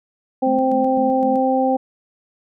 harmonic tone, 261.6 Hz, C4, in tune, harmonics 1 / 2 / 3, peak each -19 / -19 / -19 dBFS, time 0.42-1.77 s, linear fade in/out 10 ms
sine tone with tremolo, 219.3 Hz, A3, 6 cents flat, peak -24 dBFS, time 0.46-1.41 s, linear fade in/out 10 ms, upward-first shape square, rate 3.9 Hz, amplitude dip 75%
effects none

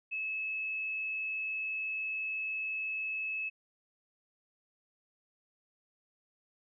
sine tone, 2594 Hz, E7, 28 cents flat, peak -33 dBFS, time 0.11-3.5 s, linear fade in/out 20 ms, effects none

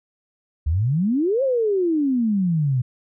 sine exponential two-way sweep, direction up then down, 70.5 to 554.4 to 121 Hz, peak -17 dBFS, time 0.66-2.82 s, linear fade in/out 10 ms, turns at 1.43 s, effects none

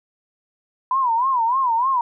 sine tone with vibrato, 987.8 Hz, B5, in tune, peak -16 dBFS, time 0.91-2.01 s, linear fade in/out 2 ms, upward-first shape sine, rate 3.3 Hz, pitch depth 160 cents each way, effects none

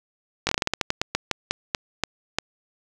slowing click train, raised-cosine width 0.2 ms, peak -4 dBFS, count 17, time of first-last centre 0.47-2.386 s, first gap 20 ms, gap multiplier 1.21, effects 7-bit

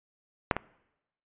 clicks, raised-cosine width 0.5 ms, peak -7 / -14 dBFS, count 2, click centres 0.512 / 0.566 s, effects noise-tail reverb RT60 0.9 s tail -22 dB re dry + resampled to 8000 Hz

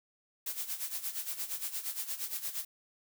blue noise with tremolo, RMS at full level -35 dBFS, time 0.46-2.65 s, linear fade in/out 5 ms, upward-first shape sine, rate 8.6 Hz, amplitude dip 75%, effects none

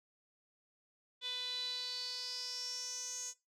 sawtooth tone with band-pass filter sweep, 497.4 Hz, B4, 12 cents sharp, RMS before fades -42 dBFS, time 1.21-3.34 s, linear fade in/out 50 ms, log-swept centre 3500 to 6700 Hz, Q 8.7, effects noise-tail reverb RT60 0.2 s tail -17 dB re dry

